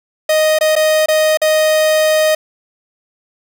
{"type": "tone with dropouts", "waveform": "45% pulse", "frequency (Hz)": 622.3, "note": "D#5", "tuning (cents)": 0, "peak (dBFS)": -10, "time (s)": [0.29, 2.35], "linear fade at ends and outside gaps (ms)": 5, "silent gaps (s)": [[0.588, 0.609], [0.755, 0.762], [1.06, 1.084], [1.373, 1.416]], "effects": []}